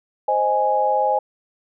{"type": "chord", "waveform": "sine", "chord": "Ab major", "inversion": "first", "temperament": "equal", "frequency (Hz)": [523.3, 622.3, 830.6], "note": ["C5", "Eb5", "Ab5"], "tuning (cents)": [0, 0, 0], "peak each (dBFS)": [-22, -23, -18], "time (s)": [0.28, 1.19], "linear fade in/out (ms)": 5, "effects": []}